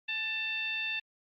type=tone with frequency modulation; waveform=sine; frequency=2676 Hz; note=E7; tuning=25 cents sharp; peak=-31 dBFS; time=0.08-1 s; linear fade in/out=10 ms; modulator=910 Hz; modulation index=0.88; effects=Opus 48 kbps